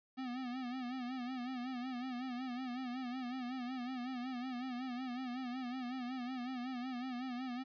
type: tone with vibrato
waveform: square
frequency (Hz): 251.8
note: B3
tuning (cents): +34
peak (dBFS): -40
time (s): 0.17-7.64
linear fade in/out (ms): 20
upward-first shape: sine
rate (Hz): 5.4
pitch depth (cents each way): 80
effects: resampled to 11025 Hz + 12-bit